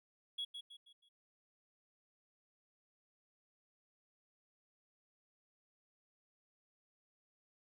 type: tone with echo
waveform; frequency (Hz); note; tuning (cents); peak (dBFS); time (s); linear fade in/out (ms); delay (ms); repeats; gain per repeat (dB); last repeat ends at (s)
triangle; 3343; G#7; +11; -35; 0.38-0.45; 10; 160; 4; -8; 1.09
effects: tanh soft clip ceiling -34 dBFS